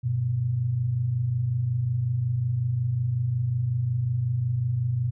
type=tone pair together; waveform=sine; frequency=98 / 123.47 Hz; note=G2 / B2; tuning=0 / 0 cents; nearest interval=major third; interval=400 cents; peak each=-31 / -23 dBFS; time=0.03-5.11 s; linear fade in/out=20 ms; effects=none